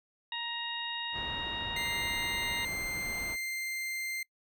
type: harmonic tone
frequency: 939 Hz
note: A#5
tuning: 12 cents sharp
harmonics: 1 / 2 / 3 / 4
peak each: -41 / -41 / -39 / -38 dBFS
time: 0.32-2.65 s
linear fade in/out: 2 ms
type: low-pass noise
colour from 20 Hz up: pink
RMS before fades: -43 dBFS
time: 1.12-3.37 s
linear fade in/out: 50 ms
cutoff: 1900 Hz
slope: 12 dB/octave
type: tone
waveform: 40% pulse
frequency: 2093 Hz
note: C7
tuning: in tune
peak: -33 dBFS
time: 1.76-4.23 s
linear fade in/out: 5 ms
effects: noise-tail reverb RT60 0.1 s tail -24 dB re dry